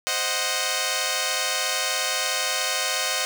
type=chord; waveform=5% pulse; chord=C diminished; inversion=none; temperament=equal; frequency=523.3 / 622.3 / 740 Hz; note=C5 / Eb5 / Gb5; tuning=0 / 0 / 0 cents; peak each=-16 dBFS; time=0.07-3.25 s; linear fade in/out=0 ms; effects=none